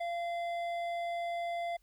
sine tone with hard clipping, 688 Hz, F5, 26 cents flat, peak -35 dBFS, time 0-1.77 s, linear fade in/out 10 ms, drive 9 dB, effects added 43 Hz sine -67 dBFS peak until 1.82 s + white hiss -75 dBFS RMS until 1.82 s

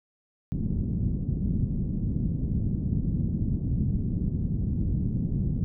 white low-pass noise, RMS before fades -27 dBFS, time 0.52-5.64 s, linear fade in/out 0 ms, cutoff 210 Hz, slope 24 dB/octave, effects none

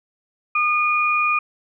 sine tone pair together, 1220 / 2440 Hz, D#6 / D#7, -34 / -34 cents, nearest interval octave, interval 1200 cents, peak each -19 dBFS, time 0.55-1.39 s, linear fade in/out 5 ms, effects none

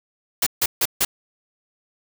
white noise bursts, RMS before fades -19 dBFS, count 4, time 0.42-1.05 s, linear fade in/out 5 ms, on 45 ms, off 150 ms, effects none

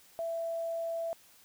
sine tone with quantisation, 665 Hz, E5, 15 cents sharp, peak -32 dBFS, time 0.19-1.13 s, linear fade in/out 0 ms, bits 10, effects white hiss -60 dBFS RMS until 1.44 s

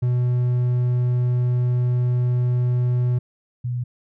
triangle / sine tone pair in turn, 123.47 / 122.76 Hz, B2 / B2, 0 / -10 cents, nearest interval unison, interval 10 cents, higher first, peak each -15 / -22 dBFS, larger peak first, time 0.02-3.19 / 3.64-3.84 s, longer first, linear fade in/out 10 ms, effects none

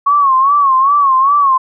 sine tone with vibrato, 1102 Hz, C#6, 11 cents flat, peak -7 dBFS, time 0.06-1.58 s, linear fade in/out 10 ms, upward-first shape sine, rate 2.5 Hz, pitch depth 100 cents each way, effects none

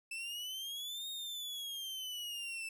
40% pulse exponential two-way sweep, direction up then down, 2637 to 3729 to 2637 Hz, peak -39 dBFS, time 0.11-2.69 s, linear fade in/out 5 ms, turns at 1.09 s, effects none

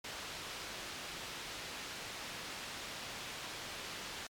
white low-pass noise, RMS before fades -45 dBFS, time 0.04-4.27 s, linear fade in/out 5 ms, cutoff 4400 Hz, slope 12 dB/octave, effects MP3 96 kbps

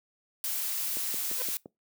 blue noise, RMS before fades -32 dBFS, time 0.44-1.57 s, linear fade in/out 0 ms
click train, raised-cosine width 2 ms, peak -27 dBFS, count 5, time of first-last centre 0.97-1.658 s, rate 5.81 Hz
sawtooth tone with exponential growth, 504 Hz, B4, 35 cents sharp, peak -28 dBFS, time 1.35-1.42 s, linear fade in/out 1 ms, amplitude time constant 15 ms
effects noise-tail reverb RT60 0.2 s tail -23 dB re dry + high-pass 200 Hz 12 dB/octave

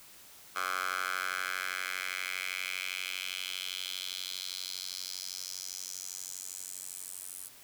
10% pulse tone with high-pass filter sweep, 92.5 Hz, F#2, in tune, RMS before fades -38 dBFS, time 0.55-7.49 s, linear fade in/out 20 ms, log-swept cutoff 1200 to 9700 Hz, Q 2.9, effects white hiss -54 dBFS RMS until 7.63 s

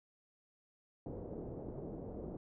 white low-pass noise, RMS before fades -45 dBFS, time 1.06-2.37 s, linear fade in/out 2 ms, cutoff 510 Hz, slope 24 dB/octave, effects none

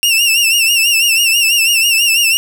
sawtooth tone with vibrato, 2739 Hz, F7, 34 cents flat, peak -6 dBFS, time 0.03-2.37 s, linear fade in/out 0 ms, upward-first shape sine, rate 6.1 Hz, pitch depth 81 cents each way, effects none

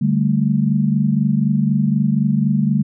sine chord, D suspended fourth, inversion none, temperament equal, 146.83 / 196 / 220 Hz, D3 / G3 / A3, 0 / 0 / 0 cents, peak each -18 dBFS, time 0.01-2.83 s, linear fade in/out 10 ms, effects none

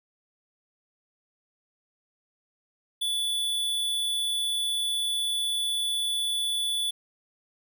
square tone, 3456 Hz, A7, 32 cents flat, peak -26 dBFS, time 3.01-6.91 s, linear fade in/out 10 ms, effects none

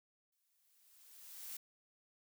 blue noise with exponential growth, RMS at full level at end -45 dBFS, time 0.32-1.57 s, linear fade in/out 5 ms, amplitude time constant 270 ms, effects none

